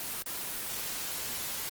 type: noise with dropouts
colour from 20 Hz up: white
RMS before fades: -36 dBFS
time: 0-1.69 s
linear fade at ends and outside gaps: 1 ms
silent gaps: 0.224-0.261 s
effects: Opus 24 kbps